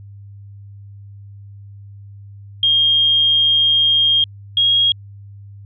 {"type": "tone pair in turn", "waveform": "sine", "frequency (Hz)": [3227, 3274], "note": ["G7", "G#7"], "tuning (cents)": [50, -25], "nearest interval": "unison", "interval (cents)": 25, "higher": "second", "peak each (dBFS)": [-11, -11], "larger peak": "neither", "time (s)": [[2.63, 4.24], [4.57, 4.92]], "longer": "first", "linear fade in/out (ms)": 2, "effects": ["added 100 Hz sine -35 dBFS peak until 5.65 s"]}